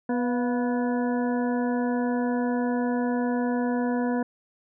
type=harmonic tone with a mistuned harmonic; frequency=245.4 Hz; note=B3; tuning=11 cents flat; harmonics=1 / 2 / 3 / 4 / 6 / 7; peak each=-24 / -30 / -34 / -36 / -40 / -41 dBFS; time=0.09-4.23 s; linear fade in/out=5 ms; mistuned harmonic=3; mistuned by=-60 cents; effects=none